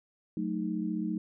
sine chord, D# diminished, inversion first, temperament equal, 185 / 220 / 311.1 Hz, F#3 / A3 / D#4, 0 / 0 / 0 cents, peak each -34 dBFS, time 0.37-1.18 s, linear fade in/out 2 ms, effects none

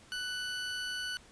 20% pulse tone, 1488 Hz, F#6, 9 cents sharp, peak -30 dBFS, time 0.12-1.17 s, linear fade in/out 0 ms, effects pink hiss -58 dBFS RMS until 1.31 s + resampled to 22050 Hz

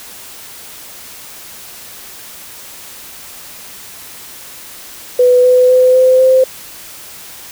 sine tone with pitch steps, 497 / 502.5 / 508 / 513.6 / 519.3 Hz, B4 / B4 / B4 / C5 / C5, +11 / +30 / +49 / -32 / -13 cents, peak -5 dBFS, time 5.19-6.44 s, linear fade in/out 5 ms, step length 250 ms, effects white hiss -33 dBFS RMS until 7.51 s

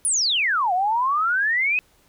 sine exponential two-way sweep, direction down then up, 10280 to 703 to 2575 Hz, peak -18 dBFS, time 0.05-1.79 s, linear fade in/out 0 ms, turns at 0.73 s, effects pink hiss -59 dBFS RMS until 2.08 s

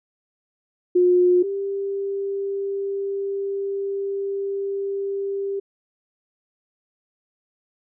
sine tone pair in turn, 358.7 / 395.5 Hz, F4 / G4, +46 / +15 cents, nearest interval major second, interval 169 cents, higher second, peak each -13 / -23 dBFS, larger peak first, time 0.95-1.43 / 1.43-5.6 s, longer second, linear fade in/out 10 ms, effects none

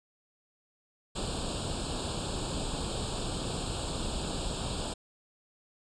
pink noise with comb filter, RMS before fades -34 dBFS, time 1.15-4.94 s, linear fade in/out 10 ms, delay 0.25 ms, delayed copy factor +1, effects resampled to 22050 Hz

